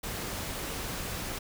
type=noise; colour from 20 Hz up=pink; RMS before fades=-36 dBFS; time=0.03-1.39 s; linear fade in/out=10 ms; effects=none